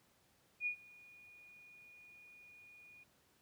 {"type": "tone with ADSR envelope", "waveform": "sine", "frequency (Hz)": 2449, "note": "D#7", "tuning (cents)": -28, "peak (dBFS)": -33, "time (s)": [0.6, 3.04], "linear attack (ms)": 63, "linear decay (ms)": 92, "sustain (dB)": -24, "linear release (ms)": 12, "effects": ["pink hiss -72 dBFS RMS until 3.41 s", "high-pass 80 Hz 12 dB/octave"]}